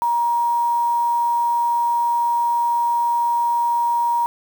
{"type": "tone with quantisation", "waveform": "sine", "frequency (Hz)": 946, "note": "A#5", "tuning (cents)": 25, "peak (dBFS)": -16, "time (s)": [0.02, 4.26], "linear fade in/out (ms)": 0, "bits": 6, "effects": []}